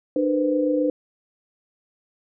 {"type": "tone cluster", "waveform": "sine", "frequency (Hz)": [299.6, 481.6, 509], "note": ["D4", "B4", "C5"], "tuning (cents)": [35, -44, -48], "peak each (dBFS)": [-21, -29, -22], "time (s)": [0.16, 0.9], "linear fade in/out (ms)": 2, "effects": []}